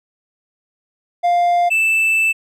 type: tone pair in turn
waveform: triangle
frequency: 700 / 2643 Hz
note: F5 / E7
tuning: +4 / +4 cents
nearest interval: octave + major seventh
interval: 2300 cents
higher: second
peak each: -10 / -11 dBFS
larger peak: first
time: 1.23-1.7 / 1.7-2.33 s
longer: second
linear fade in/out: 20 ms
effects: none